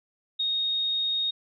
sine tone, 3725 Hz, A#7, 2 cents flat, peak -24 dBFS, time 0.39-1.31 s, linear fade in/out 10 ms, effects none

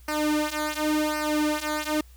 sawtooth tone with flanger, 303.5 Hz, D#4, 43 cents flat, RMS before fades -26 dBFS, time 0.08-2.01 s, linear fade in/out 5 ms, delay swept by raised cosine 0.28 to 3.68 ms, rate 0.91 Hz, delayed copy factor -0.9, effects added 61 Hz sine -47 dBFS peak until 2.16 s + white hiss -59 dBFS RMS until 2.16 s

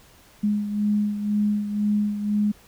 sine beating tone pair, 207.7 / 209.7 Hz, G#3 / G#3, 0 / +17 cents, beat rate 2 Hz, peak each -21 / -28 dBFS, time 0.43-2.52 s, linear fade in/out 10 ms, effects pink hiss -53 dBFS RMS until 2.67 s

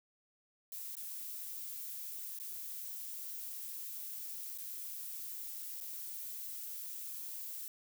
violet noise with dropouts, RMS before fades -44 dBFS, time 0.72-7.68 s, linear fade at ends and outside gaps 1 ms, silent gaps 0.953-0.968 / 2.388-2.399 / 4.577-4.584 / 5.803-5.81 s, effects none

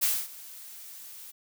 blue noise with ADSR envelope, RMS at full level -24 dBFS, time 0.01-1.32 s, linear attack 22 ms, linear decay 240 ms, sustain -21 dB, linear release 18 ms, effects none

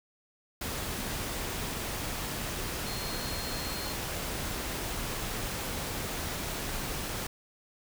sine tone in noise, 4242 Hz, C8, 23 cents sharp, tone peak -41 dBFS, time 2.86-3.93 s, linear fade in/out 5 ms, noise pink, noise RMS -35 dBFS, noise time 0.61-7.27 s, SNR -9 dB, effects none

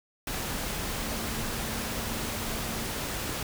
sine tone in noise, 225.1 Hz, A3, 40 cents sharp, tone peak -40 dBFS, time 1-2.86 s, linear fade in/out 2 ms, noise pink, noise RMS -33 dBFS, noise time 0.27-3.43 s, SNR -10 dB, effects none

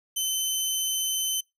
15% pulse tone, 3063 Hz, G7, 41 cents flat, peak -18 dBFS, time 0.16-1.41 s, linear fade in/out 10 ms, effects noise-tail reverb RT60 0.2 s tail -25 dB re dry

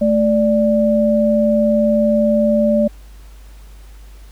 sine tone pair together, 219.3 / 587.3 Hz, A3 / D5, -6 / 0 cents, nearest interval octave + perfect fourth, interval 1706 cents, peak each -14 dBFS, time 0.01-2.88 s, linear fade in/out 10 ms, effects added 50 Hz sine -36 dBFS peak until 4.31 s + pink hiss -50 dBFS RMS until 4.31 s

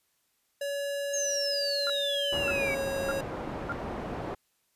square tone with pitch glide, 566 to 546.7 Hz, C#5 to C#5, +36 to -24 cents, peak -31 dBFS, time 0.61-3.21 s, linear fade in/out 5 ms, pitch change -60 cents, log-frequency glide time 2.42-2.72 s
sine exponential sweep, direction down, 6570 to 2233 Hz, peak -29 dBFS, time 1.13-2.75 s, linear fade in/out 10 ms
sine tone bursts, 1396.9 Hz, F6, in tune, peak -30 dBFS, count 4, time 1.87-3.722 s, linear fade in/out 0 ms, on 28 ms, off 580 ms
white low-pass noise, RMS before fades -36 dBFS, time 2.32-4.35 s, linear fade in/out 10 ms, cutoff 700 Hz, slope 12 dB/octave
effects white hiss -73 dBFS RMS until 4.75 s + resampled to 32000 Hz

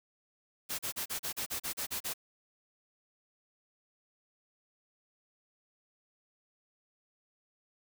white noise bursts, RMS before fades -36 dBFS, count 11, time 0.69-2.139 s, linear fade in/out 20 ms, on 99 ms, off 36 ms, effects none

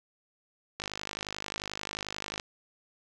click train, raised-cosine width 0.2 ms, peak -17 dBFS, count 83, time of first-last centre 0.8-2.398 s, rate 51.3 Hz, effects none

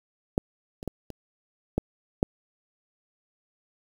clicks, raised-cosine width 2 ms, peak -9 / -25 / -16 / -25 / -10 / -7 dBFS, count 6, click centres 0.379 / 0.829 / 0.877 / 1.103 / 1.78 / 2.229 s, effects 7-bit

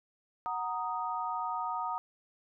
sine chord, D# minor, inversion first, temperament equal, 740 / 932.3 / 1244.5 Hz, F#5 / A#5 / D#6, 0 / 0 / 0 cents, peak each -38 / -35 / -36 dBFS, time 0.46-1.98 s, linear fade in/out 0 ms, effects none

